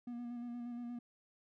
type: tone with vibrato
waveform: triangle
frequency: 240 Hz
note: B3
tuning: 49 cents flat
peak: -39 dBFS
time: 0.07-0.99 s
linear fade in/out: 5 ms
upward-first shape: square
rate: 8.5 Hz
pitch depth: 20 cents each way
effects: none